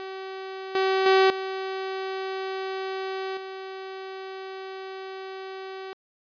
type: tone with level steps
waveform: sawtooth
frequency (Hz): 381.9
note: G4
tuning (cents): -45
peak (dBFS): -30 / -17 / -12 / -25 / -31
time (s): 0-5.93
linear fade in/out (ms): 0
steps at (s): 0.75 / 1.06 / 1.3 / 3.37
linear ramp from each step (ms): 2
effects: resampled to 11025 Hz